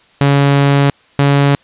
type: tone pair in turn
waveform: sawtooth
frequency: 140.7 / 141.23 Hz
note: C#3 / C#3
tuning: +26 / +33 cents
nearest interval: unison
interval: 7 cents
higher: second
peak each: -4 dBFS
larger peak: neither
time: 0.21-0.9 / 1.19-1.55 s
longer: first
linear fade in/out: 0 ms
effects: white hiss -49 dBFS RMS until 1.63 s + resampled to 8000 Hz